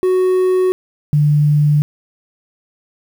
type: tone pair in turn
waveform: triangle / sine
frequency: 370 / 148.16 Hz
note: F#4 / D3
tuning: 0 / +16 cents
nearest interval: octave + major third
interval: 1584 cents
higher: first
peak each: -9 dBFS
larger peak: neither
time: 0.03-0.72 / 1.13-1.82 s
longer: neither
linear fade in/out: 0 ms
effects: 7-bit